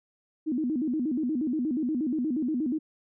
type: tone with vibrato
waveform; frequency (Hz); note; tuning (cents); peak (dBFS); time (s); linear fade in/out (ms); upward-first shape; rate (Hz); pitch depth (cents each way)
sine; 277.2; C#4; 0; -25; 0.46-2.79; 20; square; 8.4; 210
effects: none